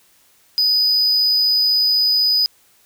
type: tone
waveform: triangle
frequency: 4978 Hz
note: D#8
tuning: in tune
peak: -12 dBFS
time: 0.58-2.46 s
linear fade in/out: 0 ms
effects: white hiss -55 dBFS RMS until 2.85 s